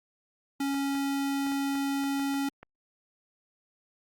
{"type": "tone", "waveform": "square", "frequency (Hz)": 277.2, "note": "C#4", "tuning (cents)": 0, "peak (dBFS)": -28, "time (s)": [0.6, 2.49], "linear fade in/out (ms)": 5}
{"type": "clicks", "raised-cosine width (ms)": 0.5, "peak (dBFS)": -30, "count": 9, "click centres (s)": [0.744, 0.952, 1.467, 1.519, 1.754, 2.038, 2.196, 2.342, 2.63]}
{"effects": ["Opus 48 kbps"]}